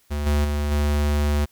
square tone with level steps, 73.42 Hz, D2, in tune, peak -24 / -18 / -22 / -19 dBFS, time 0.1-1.46 s, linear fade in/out 20 ms, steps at 0.26 / 0.44 / 0.71 s, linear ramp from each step 10 ms, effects white hiss -61 dBFS RMS until 1.51 s

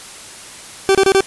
40% pulse tone bursts, 387.8 Hz, G4, 19 cents flat, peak -8 dBFS, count 4, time 0.89-1.206 s, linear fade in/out 0 ms, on 58 ms, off 28 ms, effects white hiss -35 dBFS RMS until 1.26 s + resampled to 24000 Hz

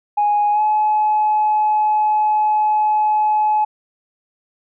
sine tone with pitch glide, 830 to 851.9 Hz, G#5 to G#5, -1 to +44 cents, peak -12 dBFS, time 0.17-3.65 s, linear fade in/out 10 ms, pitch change +45 cents, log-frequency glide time 0.52-0.61 s, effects tanh soft clip ceiling -9 dBFS

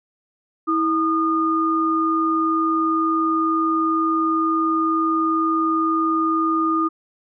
sine tone pair together, 323.5 / 1221.4 Hz, E4 / D#6, -32 / -32 cents, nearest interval octave + major seventh, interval 2300 cents, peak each -20 / -19 dBFS, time 0.67-6.89 s, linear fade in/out 20 ms, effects none

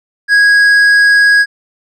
triangle tone with tanh clipping, 1653 Hz, G#6, 9 cents flat, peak -6 dBFS, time 0.28-1.46 s, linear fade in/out 50 ms, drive 11 dB, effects none

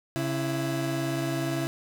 30% pulse tone pair together, 136.63 / 331.4 Hz, C#3 / E4, -25 / +9 cents, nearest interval octave + minor third, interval 1534 cents, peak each -27 dBFS, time 0.16-1.67 s, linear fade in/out 0 ms, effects none

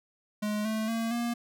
square tone with pitch steps, 210.3 / 218.7 / 227.5 / 236.6 Hz, G#3 / A3 / A#3 / A#3, +22 / -10 / -42 / +26 cents, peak -29 dBFS, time 0.42-1.34 s, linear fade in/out 10 ms, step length 230 ms, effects none

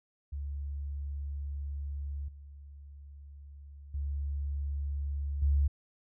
sine tone with level steps, 71 Hz, C#2, 42 cents sharp, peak -34 / -46 / -31 / -23 dBFS, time 0.32-5.68 s, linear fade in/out 10 ms, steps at 2.28 / 3.94 / 5.42 s, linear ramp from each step 5 ms, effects none

